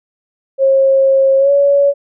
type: tone with pitch glide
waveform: sine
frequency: 539 to 564.2 Hz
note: C#5 to C#5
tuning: -49 to +30 cents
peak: -7 dBFS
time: 0.58-1.94 s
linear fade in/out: 50 ms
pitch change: +79 cents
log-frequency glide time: 1.38-1.51 s
effects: none